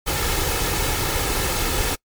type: noise with comb filter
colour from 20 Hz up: pink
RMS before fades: -22 dBFS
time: 0.06-1.96 s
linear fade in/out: 20 ms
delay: 2.3 ms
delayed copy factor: +0.5
effects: noise-tail reverb RT60 0.1 s tail -25 dB re dry + MP3 96 kbps